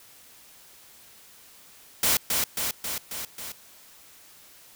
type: noise with echo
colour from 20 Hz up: white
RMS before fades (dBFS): -22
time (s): 2.03-2.17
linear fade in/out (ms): 2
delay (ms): 270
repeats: 5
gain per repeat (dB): -3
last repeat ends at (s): 3.52
effects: white hiss -52 dBFS RMS until 4.75 s